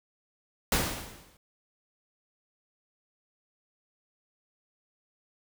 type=noise with exponential decay; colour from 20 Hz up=pink; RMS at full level=-23 dBFS; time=0.72-1.37 s; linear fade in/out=2 ms; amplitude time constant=140 ms; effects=none